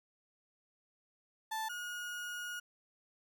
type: tone pair in turn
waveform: 35% pulse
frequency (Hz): 880 / 1441.8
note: A5 / F#6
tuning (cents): 0 / -45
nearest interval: major sixth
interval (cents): 855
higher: second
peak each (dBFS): -34 / -38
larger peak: first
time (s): 1.51-1.69 / 1.69-2.6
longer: second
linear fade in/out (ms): 10
effects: none